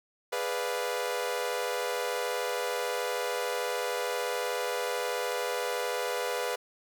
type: chord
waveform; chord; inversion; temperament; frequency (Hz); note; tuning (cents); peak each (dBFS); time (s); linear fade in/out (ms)
sawtooth; G# diminished seventh; none; equal; 415.3 / 493.9 / 587.3 / 698.5; G#4 / B4 / D5 / F5; 0 / 0 / 0 / 0; -33 / -28 / -34 / -34; 0.32-6.56; 10
effects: none